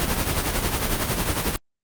pink noise with tremolo, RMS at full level -21 dBFS, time 0-1.56 s, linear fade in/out 0 ms, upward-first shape triangle, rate 11 Hz, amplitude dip 60%, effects Opus 32 kbps

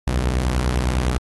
sawtooth beating tone pair, 61.74 / 71.64 Hz, B1 / D2, 0 / -42 cents, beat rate 9.9 Hz, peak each -15 / -21 dBFS, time 0.07-1.18 s, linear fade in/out 5 ms, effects AAC 32 kbps

